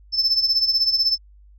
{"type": "tone with tremolo", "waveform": "sine", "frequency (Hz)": 5274, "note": "E8", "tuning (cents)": 0, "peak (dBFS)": -12, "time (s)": [0.12, 1.18], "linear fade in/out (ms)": 50, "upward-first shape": "sine", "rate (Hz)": 16, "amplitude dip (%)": 75, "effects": ["tanh soft clip ceiling -12 dBFS", "added 50 Hz sine -46 dBFS peak until 1.58 s"]}